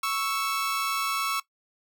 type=tone pair together; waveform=sawtooth; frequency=1109.2 / 1318.5 Hz; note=C#6 / E6; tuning=+1 / 0 cents; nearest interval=minor third; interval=299 cents; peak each=-25 dBFS; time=0.03-1.4 s; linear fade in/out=5 ms; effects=noise-tail reverb RT60 0.1 s tail -18 dB re dry